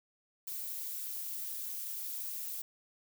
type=noise with amplitude modulation; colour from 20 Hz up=violet; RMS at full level=-37 dBFS; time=0.47-2.62 s; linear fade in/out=5 ms; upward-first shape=sine; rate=226 Hz; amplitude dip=65%; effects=none